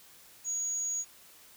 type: tone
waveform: sine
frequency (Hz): 6710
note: G#8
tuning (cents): +17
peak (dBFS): -29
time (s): 0.44-1.05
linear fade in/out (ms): 50
effects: tanh soft clip ceiling -27 dBFS + white hiss -56 dBFS RMS until 1.56 s